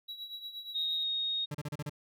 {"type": "tone with tremolo", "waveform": "triangle", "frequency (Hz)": 3891, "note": "B7", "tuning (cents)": -27, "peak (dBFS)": -36, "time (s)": [0.08, 1.04], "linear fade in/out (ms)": 10, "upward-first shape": "triangle", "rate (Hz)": 8.5, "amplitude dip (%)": 75}
{"type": "tone", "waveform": "sine", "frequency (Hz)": 3729, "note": "A#7", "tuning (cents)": 0, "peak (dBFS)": -30, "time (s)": [0.74, 1.46], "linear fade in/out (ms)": 20}
{"type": "tone bursts", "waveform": "40% pulse", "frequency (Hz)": 147.5, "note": "D3", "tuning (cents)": 8, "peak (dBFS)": -34, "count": 6, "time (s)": [1.51, 1.896], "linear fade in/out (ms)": 5, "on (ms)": 36, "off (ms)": 34}
{"effects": []}